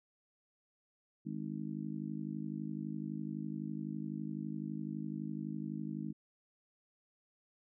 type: harmonic tone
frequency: 51.91 Hz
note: G#1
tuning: in tune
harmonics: 3 / 4 / 5 / 6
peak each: -43 / -41 / -45 / -45 dBFS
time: 1.25-6.13 s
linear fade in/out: 20 ms
effects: none